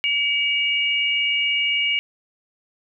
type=tone pair together; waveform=sine; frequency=2279 / 2852 Hz; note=C#7 / F7; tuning=+47 / +36 cents; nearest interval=major third; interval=389 cents; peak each=-21 dBFS; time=0.04-1.99 s; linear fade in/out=0 ms; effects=none

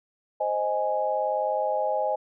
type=chord; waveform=sine; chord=Ab major; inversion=first; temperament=equal; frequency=523.3 / 622.3 / 830.6 Hz; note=C5 / Eb5 / Ab5; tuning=0 / 0 / 0 cents; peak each=-29 / -27 / -27 dBFS; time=0.4-2.16 s; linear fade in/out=10 ms; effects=none

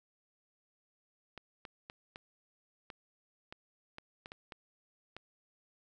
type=clicks; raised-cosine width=0.3 ms; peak=-29 dBFS; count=11; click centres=1.377 / 1.652 / 1.899 / 2.159 / 2.902 / 3.525 / 3.984 / 4.259 / 4.319 / 4.522 / 5.166 s; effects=none

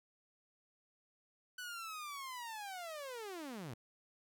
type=linear sweep; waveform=sawtooth; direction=down; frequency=1500 to 103.83 Hz; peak=-40 dBFS; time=1.58-3.74 s; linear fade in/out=5 ms; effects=none

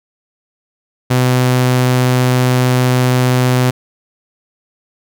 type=tone; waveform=sawtooth; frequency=126.4 Hz; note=B2; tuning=41 cents sharp; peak=-6 dBFS; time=1.1-3.71 s; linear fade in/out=10 ms; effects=none

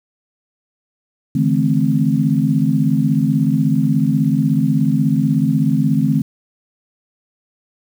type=tone cluster; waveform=sine; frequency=145.8 / 162.2 / 216.5 / 261.2 Hz; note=D3 / E3 / A3 / C4; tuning=-12 / -28 / -28 / -3 cents; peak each=-18 dBFS; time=1.35-6.22 s; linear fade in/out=5 ms; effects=7-bit

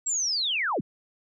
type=linear sweep; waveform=sine; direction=down; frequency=7710 to 95.6 Hz; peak=-24 dBFS; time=0.06-0.81 s; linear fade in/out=10 ms; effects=none

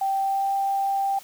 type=tone with pitch glide; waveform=sine; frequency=780 to 786.8 Hz; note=G5 to G5; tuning=-9 to +6 cents; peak=-21 dBFS; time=0.01-1.19 s; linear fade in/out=5 ms; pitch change=+15 cents; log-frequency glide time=0.21-0.49 s; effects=white hiss -47 dBFS RMS until 1.23 s

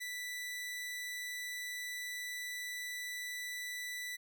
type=tone; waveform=sawtooth; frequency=1975.5 Hz; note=B6; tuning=in tune; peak=-36 dBFS; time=0-4.17 s; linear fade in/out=20 ms; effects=none

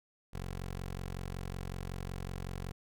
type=tone; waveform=15% pulse; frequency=45.38 Hz; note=F#1; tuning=33 cents flat; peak=-32 dBFS; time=0.33-2.72 s; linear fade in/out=10 ms; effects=none

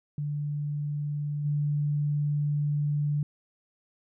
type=tone with level steps; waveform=sine; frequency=146.83 Hz; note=D3; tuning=in tune; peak=-28 / -24 dBFS; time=0.18-3.23 s; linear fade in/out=2 ms; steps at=1.44 s; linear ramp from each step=20 ms; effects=none

